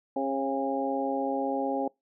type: harmonic tone with a mistuned harmonic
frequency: 135.9 Hz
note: C#3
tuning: 34 cents flat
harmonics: 2 / 3 / 4 / 5 / 6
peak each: -31 / -36 / -31 / -37 / -32 dBFS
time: 0.16-1.88 s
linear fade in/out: 5 ms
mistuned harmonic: 5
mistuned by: +37 cents
effects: noise-tail reverb RT60 0.2 s tail -26 dB re dry